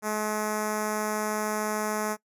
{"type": "tone with notch filter", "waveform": "5% pulse", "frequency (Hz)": 213.2, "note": "G#3", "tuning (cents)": 46, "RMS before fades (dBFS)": -29, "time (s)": [0.02, 2.17], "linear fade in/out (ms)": 50, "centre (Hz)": 3000, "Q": 0.51, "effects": ["noise-tail reverb RT60 0.1 s tail -22 dB re dry", "resampled to 32000 Hz"]}